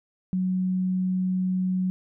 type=tone; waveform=sine; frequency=185 Hz; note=F#3; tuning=in tune; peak=-22 dBFS; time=0.33-1.9 s; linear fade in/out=0 ms; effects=none